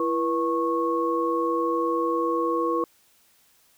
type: tone cluster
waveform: sine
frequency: 334.8 / 484.2 / 1098 Hz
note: E4 / B4 / C#6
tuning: +27 / -34 / -17 cents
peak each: -26 dBFS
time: 0-2.84 s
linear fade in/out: 2 ms
effects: white hiss -61 dBFS RMS until 3.77 s